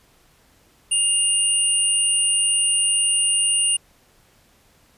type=tone pair together; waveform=sine; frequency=2818 / 9351 Hz; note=F7 / D9; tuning=+15 / -9 cents; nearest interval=octave + major sixth; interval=2076 cents; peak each=-21 / -18 dBFS; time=0.91-3.77 s; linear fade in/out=10 ms; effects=pink hiss -57 dBFS RMS until 4.97 s + resampled to 32000 Hz